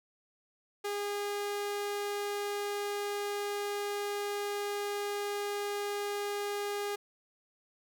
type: tone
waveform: sawtooth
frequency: 408.4 Hz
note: G#4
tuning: 29 cents flat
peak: -29 dBFS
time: 0.84-6.96 s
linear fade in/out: 10 ms
effects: none